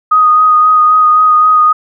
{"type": "tone with vibrato", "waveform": "sine", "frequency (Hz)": 1244.5, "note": "D#6", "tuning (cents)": 0, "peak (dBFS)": -4, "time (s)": [0.11, 1.73], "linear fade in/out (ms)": 10, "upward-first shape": "sine", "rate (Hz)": 3.8, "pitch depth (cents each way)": 16, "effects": []}